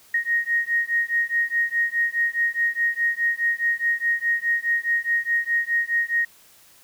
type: beating tone pair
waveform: sine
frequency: 1867 / 1871.8 Hz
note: A#6 / A#6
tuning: +2 / +7 cents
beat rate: 4.8 Hz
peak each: -23 dBFS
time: 0.14-6.25 s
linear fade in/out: 5 ms
effects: white hiss -53 dBFS RMS until 6.83 s